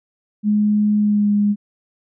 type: tone with pitch glide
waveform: sine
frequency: 209.5 to 205.8 Hz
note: G#3 to G#3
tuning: +15 to -16 cents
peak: -13 dBFS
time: 0.43-1.56 s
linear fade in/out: 50 ms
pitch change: -31 cents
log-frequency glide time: 0.98-1.3 s
effects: none

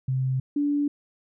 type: tone pair in turn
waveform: sine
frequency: 130.81 / 289.4 Hz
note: C3 / D4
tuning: 0 / -25 cents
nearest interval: octave + major second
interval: 1375 cents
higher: second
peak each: -22 / -21 dBFS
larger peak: second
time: 0.08-0.4 / 0.56-0.88 s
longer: neither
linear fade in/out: 5 ms
effects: none

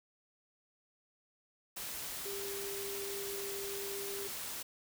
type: tone in noise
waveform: sine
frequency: 397.7 Hz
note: G4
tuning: 25 cents sharp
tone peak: -41 dBFS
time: 2.25-4.28 s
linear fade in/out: 10 ms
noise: white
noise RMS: -42 dBFS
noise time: 1.76-4.63 s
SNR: -2 dB
effects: none

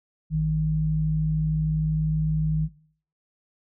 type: tone pair together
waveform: sine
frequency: 56.22 / 155.56 Hz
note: A1 / D#3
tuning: +38 / 0 cents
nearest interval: octave + tritone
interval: 1762 cents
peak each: -30 / -21 dBFS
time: 0.3-2.69 s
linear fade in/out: 50 ms
effects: noise-tail reverb RT60 0.5 s tail -17 dB re dry

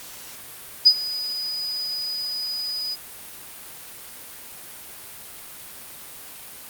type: tone with ADSR envelope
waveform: sine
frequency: 4959 Hz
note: D#8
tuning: 7 cents flat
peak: -7 dBFS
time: 0.85-2.96 s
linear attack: 18 ms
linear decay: 62 ms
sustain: -18 dB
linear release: 29 ms
effects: white hiss -40 dBFS RMS until 6.69 s + Opus 48 kbps

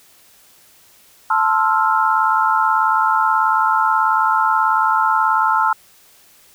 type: chord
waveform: sine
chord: F major seventh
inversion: first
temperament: equal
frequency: 880 / 1046.5 / 1318.5 / 1396.9 Hz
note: A5 / C6 / E6 / F6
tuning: 0 / 0 / 0 / 0 cents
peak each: -17 / -20 / -18 / -20 dBFS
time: 1.3-5.73 s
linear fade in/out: 5 ms
effects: white hiss -50 dBFS RMS until 6.54 s

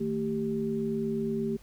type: tone cluster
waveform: sine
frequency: 154.8 / 223.2 / 391.6 Hz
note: D#3 / A3 / G4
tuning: -9 / +25 / -2 cents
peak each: -38 / -30 / -31 dBFS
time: 0-1.57 s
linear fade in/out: 10 ms
effects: added 50 Hz sine -53 dBFS peak until 1.62 s + pink hiss -59 dBFS RMS until 1.62 s

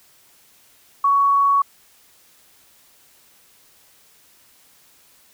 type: tone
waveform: sine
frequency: 1119 Hz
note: C#6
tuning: 16 cents sharp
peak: -13 dBFS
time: 1.04-1.62 s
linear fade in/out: 5 ms
effects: white hiss -54 dBFS RMS until 5.33 s

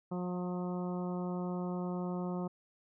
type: harmonic tone with a mistuned harmonic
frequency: 179.2 Hz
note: F3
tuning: 45 cents sharp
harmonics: 1 / 2 / 3 / 4 / 5 / 6 / 7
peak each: -35 / -41 / -45 / -47 / -49 / -51 / -52 dBFS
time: 0.11-2.48 s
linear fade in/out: 10 ms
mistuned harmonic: 5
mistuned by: +18 cents
effects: none

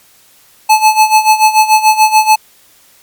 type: tone with tremolo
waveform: square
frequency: 865 Hz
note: A5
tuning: 30 cents flat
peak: -3 dBFS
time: 0.69-2.36 s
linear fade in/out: 10 ms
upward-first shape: sine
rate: 6.9 Hz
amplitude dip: 80%
effects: white hiss -46 dBFS RMS until 3.02 s + MP3 96 kbps

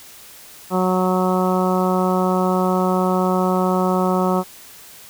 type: harmonic tone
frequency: 184.3 Hz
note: F#3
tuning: 7 cents flat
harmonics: 1 / 2 / 3 / 4 / 5 / 6 / 7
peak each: -19 / -22 / -24 / -25 / -26 / -27 / -27 dBFS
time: 0.7-4.44 s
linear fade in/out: 50 ms
effects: white hiss -42 dBFS RMS until 5.09 s

